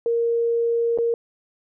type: tone with dropouts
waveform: sine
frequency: 466.2 Hz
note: A#4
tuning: in tune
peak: -18 dBFS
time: 0.06-1.14 s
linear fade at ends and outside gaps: 1 ms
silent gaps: 0.976-0.986 s
effects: none